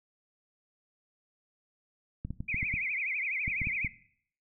clicks, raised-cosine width 5 ms, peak -23 dBFS, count 10, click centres 2.25 / 2.306 / 2.405 / 2.544 / 2.629 / 2.74 / 3.479 / 3.617 / 3.671 / 3.847 s
sine tone with vibrato, 2274 Hz, C#7, 44 cents sharp, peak -30 dBFS, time 2.48-3.88 s, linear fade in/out 10 ms, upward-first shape triangle, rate 12 Hz, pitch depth 220 cents each way
effects noise-tail reverb RT60 0.6 s tail -17 dB re dry

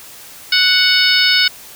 harmonic tone, 740 Hz, F#5, in tune, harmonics 2 / 3 / 4 / 5 / 6 / 7, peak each -17 / -17 / -17 / -17 / -17 / -17 dBFS, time 0.52-1.48 s, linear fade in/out 5 ms, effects white hiss -37 dBFS RMS until 1.75 s

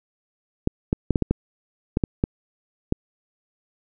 clicks, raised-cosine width 3 ms, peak -6 dBFS, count 10, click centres 0.674 / 0.929 / 1.107 / 1.158 / 1.223 / 1.31 / 1.971 / 2.038 / 2.239 / 2.924 s, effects none

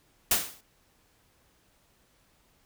white noise with exponential decay, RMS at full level -20 dBFS, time 0.31-0.61 s, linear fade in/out 5 ms, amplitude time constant 65 ms, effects pink hiss -66 dBFS RMS until 2.65 s

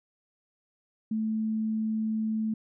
sine tone, 219 Hz, A3, 8 cents flat, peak -26 dBFS, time 1.11-2.54 s, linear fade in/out 5 ms, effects none

